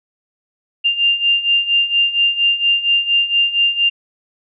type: beating tone pair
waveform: sine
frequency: 2792 / 2796.3 Hz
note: F7 / F7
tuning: -1 / +2 cents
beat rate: 4.3 Hz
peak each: -18 / -14 dBFS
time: 0.84-3.9 s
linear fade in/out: 20 ms
effects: none